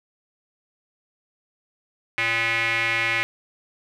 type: tone with band-pass filter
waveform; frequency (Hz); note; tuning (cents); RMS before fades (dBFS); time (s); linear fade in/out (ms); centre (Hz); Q
square; 114.8; A#2; -26; -23; 2.18-3.23; 0; 2200; 4.9
effects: none